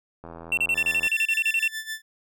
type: click train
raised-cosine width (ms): 1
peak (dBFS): -26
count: 70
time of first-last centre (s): 0.24-1.068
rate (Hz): 83.3
type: tone bursts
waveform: triangle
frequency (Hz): 2708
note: E7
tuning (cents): +46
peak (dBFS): -18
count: 14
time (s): 0.52-1.678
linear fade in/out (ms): 2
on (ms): 53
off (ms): 32
type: tone with tremolo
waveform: sawtooth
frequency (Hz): 1760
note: A6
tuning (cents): 0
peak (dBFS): -25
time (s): 0.74-2.02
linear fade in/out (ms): 50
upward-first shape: sine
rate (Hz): 7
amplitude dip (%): 80
effects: none